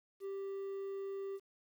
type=tone with quantisation; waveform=triangle; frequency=392 Hz; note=G4; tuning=in tune; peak=-37 dBFS; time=0.2-1.4 s; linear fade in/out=50 ms; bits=11; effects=none